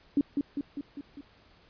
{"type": "tone with echo", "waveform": "sine", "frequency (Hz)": 284.1, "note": "C#4", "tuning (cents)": 43, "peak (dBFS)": -20, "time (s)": [0.17, 0.21], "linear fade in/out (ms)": 2, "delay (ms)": 200, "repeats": 5, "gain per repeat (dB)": -4, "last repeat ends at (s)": 1.21, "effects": ["pink hiss -60 dBFS RMS until 1.69 s", "resampled to 11025 Hz"]}